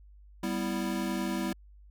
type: chord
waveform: square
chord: E minor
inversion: first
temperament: equal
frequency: 196 / 246.9 / 329.6 Hz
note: G3 / B3 / E4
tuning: 0 / 0 / 0 cents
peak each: -34 / -36 / -35 dBFS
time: 0.43-1.53 s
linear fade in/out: 5 ms
effects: added 50 Hz sine -51 dBFS peak until 1.9 s